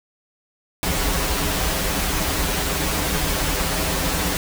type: noise with comb filter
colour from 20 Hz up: pink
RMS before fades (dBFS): -22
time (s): 0.83-4.37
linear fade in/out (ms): 0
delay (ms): 8.6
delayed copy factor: -1
effects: none